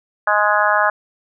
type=harmonic tone; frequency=208.7 Hz; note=G#3; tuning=9 cents sharp; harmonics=3 / 4 / 5 / 6 / 7 / 8; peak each=-20 / -20 / -20 / -20 / -20 / -20 dBFS; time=0.27-0.9 s; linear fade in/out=5 ms; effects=none